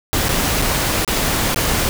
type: noise with dropouts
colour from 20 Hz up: pink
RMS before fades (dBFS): -18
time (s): 0.13-1.89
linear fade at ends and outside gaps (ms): 0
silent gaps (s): 0.285-0.291 / 0.617-0.622 / 1.048-1.077 / 1.545-1.56
effects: none